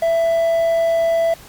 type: tone with quantisation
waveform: triangle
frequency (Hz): 664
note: E5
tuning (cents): +12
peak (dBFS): -12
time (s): 0.02-1.34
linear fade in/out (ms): 5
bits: 6
effects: pink hiss -42 dBFS RMS until 1.48 s + Opus 48 kbps

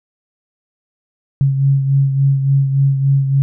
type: beating tone pair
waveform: sine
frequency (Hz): 137 / 140.5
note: C#3 / C#3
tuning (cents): -20 / +24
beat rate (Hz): 3.5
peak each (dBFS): -11 / -20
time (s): 1.41-3.42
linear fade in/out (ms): 0
effects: none

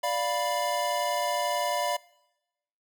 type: chord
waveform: square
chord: B diminished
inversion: first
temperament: equal with one note detuned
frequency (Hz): 587.3 / 698.5 / 984.9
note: D5 / F5 / B5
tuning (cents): 0 / 0 / -5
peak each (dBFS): -31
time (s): 0.03-1.97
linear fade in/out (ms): 10
effects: noise-tail reverb RT60 0.9 s tail -22 dB re dry

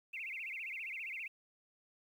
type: tone with vibrato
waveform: sine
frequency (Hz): 2377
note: D7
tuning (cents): +20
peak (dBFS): -40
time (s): 0.13-1.28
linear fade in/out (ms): 10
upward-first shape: sine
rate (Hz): 15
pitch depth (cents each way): 250
effects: 11-bit

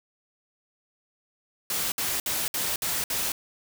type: noise bursts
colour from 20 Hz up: white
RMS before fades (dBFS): -28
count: 6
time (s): 1.7-3.32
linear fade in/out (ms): 2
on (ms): 220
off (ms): 60
effects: none

